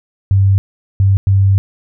sine tone bursts at uneven times, 97.6 Hz, G2, 7 cents flat, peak -7 dBFS, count 3, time 0.31-0.58 / 1-1.17 / 1.27-1.58 s, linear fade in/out 0 ms, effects none

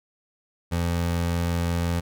25% pulse tone, 85.6 Hz, F2, 34 cents flat, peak -19 dBFS, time 0.71-2.01 s, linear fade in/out 20 ms, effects none

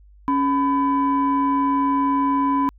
sine tone pair together, 277.2 / 1001.3 Hz, C#4 / B5, 0 / +24 cents, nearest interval octave + minor seventh, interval 2224 cents, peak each -18 / -18 dBFS, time 0.28-2.69 s, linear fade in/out 0 ms, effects tanh soft clip ceiling -12 dBFS + added 50 Hz sine -46 dBFS peak until 2.78 s

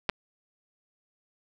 clicks, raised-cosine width 0.3 ms, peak -10 dBFS, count 2, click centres 0.092 / 0.097 s, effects none

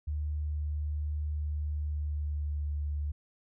sine tone with pitch glide, 74.9 to 73.57 Hz, D2 to D2, +35 to +4 cents, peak -30 dBFS, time 0.07-3.12 s, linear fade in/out 10 ms, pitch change -31 cents, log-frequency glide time 1.73-2.71 s, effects none

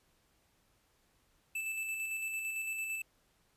square tone with tremolo, 2637 Hz, E7, in tune, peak -35 dBFS, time 1.55-3.02 s, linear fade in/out 5 ms, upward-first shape square, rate 8.9 Hz, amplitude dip 30%, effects pink hiss -72 dBFS RMS until 3.56 s + resampled to 32000 Hz

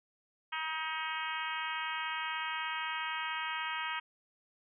harmonic tone, 316.8 Hz, D#4, 31 cents sharp, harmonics 3 / 4 / 5 / 6 / 7 / 8 / 9 / 10, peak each -40 / -41 / -42 / -43 / -43 / -44 / -45 / -45 dBFS, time 0.52-4 s, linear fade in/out 10 ms, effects none

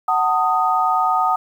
sine chord, D# diminished, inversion first, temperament just, 746.7 / 896 / 1244.5 Hz, F#5 / A5 / D#6, +16 / +31 / 0 cents, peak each -19 / -21 / -18 dBFS, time 0.08-1.36 s, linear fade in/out 5 ms, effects 8-bit

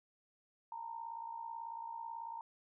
sine tone with amplitude modulation, 920 Hz, A#5, 23 cents flat, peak -39 dBFS, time 0.72-2.41 s, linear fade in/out 2 ms, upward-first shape sine, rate 58.2 Hz, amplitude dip 70%, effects none

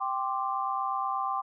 sine chord, G suspended fourth, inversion none, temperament equal, 784 / 1046.5 / 1174.7 Hz, G5 / C6 / D6, 0 / 0 / 0 cents, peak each -32 dBFS, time 0-1.42 s, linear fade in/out 20 ms, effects none

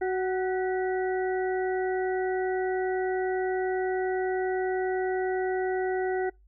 harmonic tone with a mistuned harmonic, 372.5 Hz, F#4, 12 cents sharp, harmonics 1 / 2 / 4 / 5, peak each -26 / -32 / -38 / -40 dBFS, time 0.01-6.3 s, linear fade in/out 10 ms, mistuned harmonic 5, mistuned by +71 cents, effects noise-tail reverb RT60 0.2 s tail -26 dB re dry + added 50 Hz sine -55 dBFS peak until 6.47 s

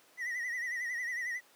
triangle tone with vibrato, 1936 Hz, B6, 35 cents flat, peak -32 dBFS, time 0.17-1.41 s, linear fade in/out 50 ms, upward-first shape sine, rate 11 Hz, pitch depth 77 cents each way, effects pink hiss -62 dBFS RMS until 1.55 s + high-pass 400 Hz 12 dB/octave

